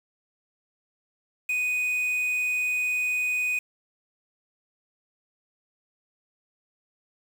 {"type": "tone with quantisation", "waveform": "triangle", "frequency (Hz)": 2489, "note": "D#7", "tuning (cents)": 0, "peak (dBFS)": -22, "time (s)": [1.49, 3.59], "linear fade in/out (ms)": 5, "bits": 7, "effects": []}